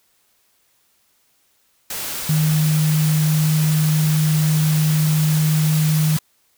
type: tone in noise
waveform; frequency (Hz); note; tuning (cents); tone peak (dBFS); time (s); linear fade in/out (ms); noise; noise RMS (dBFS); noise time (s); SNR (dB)
sine; 154.5; D#3; -12; -14; 2.29-6.17; 5; white; -27; 1.9-6.19; +10
effects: white hiss -62 dBFS RMS until 6.57 s